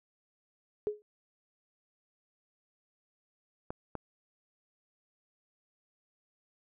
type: tone with exponential decay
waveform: sine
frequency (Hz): 420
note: G#4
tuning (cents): +19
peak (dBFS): -25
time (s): 0.87-1.02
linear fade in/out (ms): 0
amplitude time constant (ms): 32
type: clicks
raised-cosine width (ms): 1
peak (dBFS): -23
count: 2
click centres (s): 3.705 / 3.953
effects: none